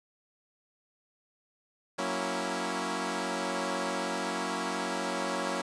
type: chord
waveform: 10% pulse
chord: F# dominant seventh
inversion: none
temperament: equal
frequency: 185 / 233.1 / 277.2 / 329.6 Hz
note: F#3 / A#3 / C#4 / E4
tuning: 0 / 0 / 0 / 0 cents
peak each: -28 dBFS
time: 1.98-5.62 s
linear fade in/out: 10 ms
effects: resampled to 22050 Hz + 9-bit